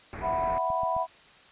pink low-pass noise, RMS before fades -39 dBFS, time 0.13-0.58 s, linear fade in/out 0 ms, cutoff 2500 Hz, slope 96 dB/octave
sine chord, E suspended second, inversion none, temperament equal, 659.3 / 740 / 987.8 Hz, E5 / F#5 / B5, 0 / 0 / 0 cents, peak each -30 / -31 / -28 dBFS, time 0.21-1.07 s, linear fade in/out 50 ms
click train, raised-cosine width 5 ms, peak -30 dBFS, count 5, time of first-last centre 0.44-0.966 s, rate 7.61 Hz
effects white hiss -54 dBFS RMS until 1.51 s + resampled to 8000 Hz

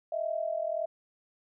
sine tone pair together, 629 / 670.4 Hz, D#5 / E5, +19 / +29 cents, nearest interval minor second, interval 110 cents, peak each -32 / -32 dBFS, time 0.12-0.86 s, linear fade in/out 5 ms, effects none

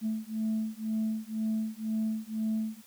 sine beating tone pair, 218.3 / 220.3 Hz, A3 / A3, -13 / +2 cents, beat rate 2 Hz, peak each -31 dBFS, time 0.01-2.82 s, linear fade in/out 50 ms, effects tanh soft clip ceiling -24 dBFS + white hiss -57 dBFS RMS until 2.86 s

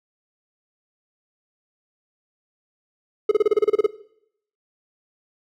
triangle tone bursts, 424.3 Hz, G#4, 37 cents sharp, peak -10 dBFS, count 11, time 3.29-3.864 s, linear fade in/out 5 ms, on 24 ms, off 31 ms, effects noise-tail reverb RT60 0.7 s tail -18 dB re dry

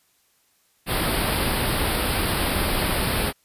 pink band-stop noise, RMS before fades -23 dBFS, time 0.86-3.33 s, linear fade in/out 50 ms, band 5000 to 8600 Hz, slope 96 dB/octave, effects white hiss -64 dBFS RMS until 3.44 s + resampled to 32000 Hz

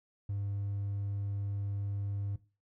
triangle tone, 100.4 Hz, G2, 42 cents sharp, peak -30 dBFS, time 0.29-2.36 s, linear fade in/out 5 ms, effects noise-tail reverb RT60 0.3 s tail -18 dB re dry + tanh soft clip ceiling -26 dBFS

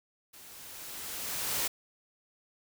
white noise with level ramp, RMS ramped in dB -52 to -30 dBFS, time 0.33-1.68 s, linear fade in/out 10 ms, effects none

